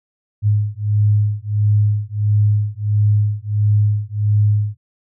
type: beating tone pair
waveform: sine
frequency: 103.83 / 105.33 Hz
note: G#2 / G#2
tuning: 0 / +25 cents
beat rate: 1.5 Hz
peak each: -16 dBFS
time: 0.42-4.77 s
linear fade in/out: 50 ms
effects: none